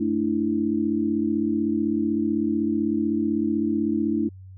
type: chord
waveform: sine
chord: A suspended fourth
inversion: none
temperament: equal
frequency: 220 / 293.7 / 329.6 Hz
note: A3 / D4 / E4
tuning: 0 / 0 / 0 cents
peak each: -25 dBFS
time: 0-4.29 s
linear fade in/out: 10 ms
effects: added 94 Hz sine -40 dBFS peak until 4.57 s